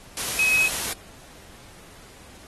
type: tone in noise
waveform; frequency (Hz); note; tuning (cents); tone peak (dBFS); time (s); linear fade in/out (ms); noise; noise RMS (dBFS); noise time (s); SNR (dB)
sine; 2546; D#7; +39; -18; 0.39-0.68; 2; white; -28; 0.17-0.93; +7
effects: pink hiss -48 dBFS RMS until 2.47 s + AAC 32 kbps